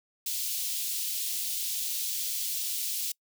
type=high-pass noise; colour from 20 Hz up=white; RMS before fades=-32 dBFS; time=0.26-3.12 s; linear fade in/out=5 ms; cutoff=3000 Hz; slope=24 dB/octave; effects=noise-tail reverb RT60 0.1 s tail -26 dB re dry